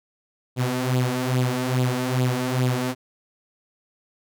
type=tone with flanger; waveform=sawtooth; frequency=126.7 Hz; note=B2; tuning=45 cents sharp; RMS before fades=-23 dBFS; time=0.56-2.95 s; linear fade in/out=50 ms; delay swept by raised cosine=0.25 to 4.65 ms; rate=2.4 Hz; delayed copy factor=+0.65; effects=none